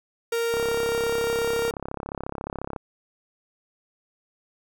45% pulse tone, 464.5 Hz, A#4, 6 cents flat, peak -23 dBFS, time 0.32-1.71 s, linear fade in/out 5 ms
click train, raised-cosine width 1 ms, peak -17 dBFS, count 77, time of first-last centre 0.54-2.762 s, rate 34.2 Hz
effects none

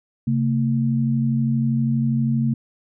sine tone pair together, 134.4 / 226.9 Hz, C3 / A#3, +47 / -47 cents, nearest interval major sixth, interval 906 cents, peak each -20 dBFS, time 0.27-2.54 s, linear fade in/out 5 ms, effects none

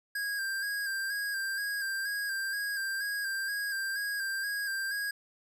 square tone with vibrato, 1613 Hz, G6, 49 cents sharp, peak -32 dBFS, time 0.15-5.11 s, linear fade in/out 5 ms, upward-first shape square, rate 2.1 Hz, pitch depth 34 cents each way, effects none

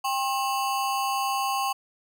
square ring-modulated tone, 932.3 Hz, A#5, in tune, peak -22 dBFS, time 0.04-1.73 s, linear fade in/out 10 ms, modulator 139 Hz, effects none

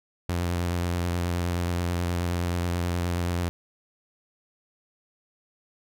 sawtooth tone with vibrato, 87.31 Hz, F2, in tune, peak -21 dBFS, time 0.29-3.49 s, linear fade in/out 0 ms, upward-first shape sine, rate 9.4 Hz, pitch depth 26 cents each way, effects none

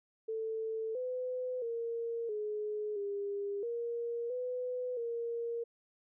sine tone with pitch steps, 443.7 / 505 / 463.8 / 422.4 / 403.2 / 470.1 / 499.7 / 467.3 Hz, A4 / B4 / A#4 / G#4 / G4 / A#4 / B4 / A#4, +14 / +39 / -9 / +29 / +49 / +15 / +20 / +4 cents, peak -34 dBFS, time 0.28-5.64 s, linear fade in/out 10 ms, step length 670 ms, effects none

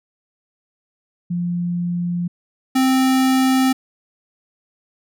sine / square tone pair in turn, 174.61 / 261.6 Hz, F3 / C4, 0 / 0 cents, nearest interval perfect fifth, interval 700 cents, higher second, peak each -19 / -14 dBFS, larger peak second, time 1.3-2.28 / 2.75-3.73 s, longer neither, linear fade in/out 10 ms, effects none

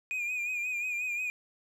triangle tone with vibrato, 2451 Hz, D#7, 27 cents flat, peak -29 dBFS, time 0.11-1.3 s, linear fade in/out 0 ms, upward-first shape sine, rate 5.6 Hz, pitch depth 52 cents each way, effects none

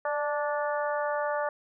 harmonic tone with a mistuned harmonic, 291.8 Hz, D4, 11 cents flat, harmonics 2 / 3 / 4 / 5 / 6, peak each -29 / -33 / -35 / -37 / -39 dBFS, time 0.05-1.49 s, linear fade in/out 2 ms, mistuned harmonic 2, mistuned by +21 cents, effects none

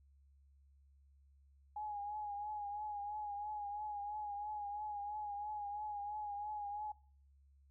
sine tone with vibrato, 830.6 Hz, G#5, in tune, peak -40 dBFS, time 1.76-6.92 s, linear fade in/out 5 ms, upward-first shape triangle, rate 3 Hz, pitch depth 50 cents each way, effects noise-tail reverb RT60 0.5 s tail -21 dB re dry + added 69 Hz sine -64 dBFS peak until 7.7 s

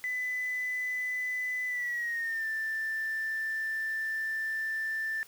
sine tone with pitch glide, 2002 to 1773.3 Hz, B6 to A6, +23 to +13 cents, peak -29 dBFS, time 0.04-5.23 s, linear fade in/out 0 ms, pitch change -210 cents, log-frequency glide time 1.67-2.48 s, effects tanh soft clip ceiling -26 dBFS + white hiss -55 dBFS RMS until 5.27 s

